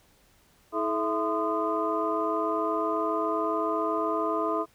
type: tone cluster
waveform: sine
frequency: 322.9 / 430.4 / 663 / 1028 / 1229 Hz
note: E4 / A4 / E5 / C6 / D#6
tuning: -36 / -38 / +10 / -31 / -22 cents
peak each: -31 dBFS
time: 0.72-4.66 s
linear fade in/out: 50 ms
effects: tanh soft clip ceiling -13 dBFS + pink hiss -62 dBFS RMS until 4.74 s